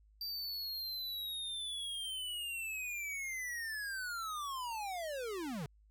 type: linear sweep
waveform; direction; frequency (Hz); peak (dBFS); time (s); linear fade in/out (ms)
square; down; 4699 to 131; -39; 0.21-5.66; 2
effects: added 52 Hz sine -62 dBFS peak until 5.9 s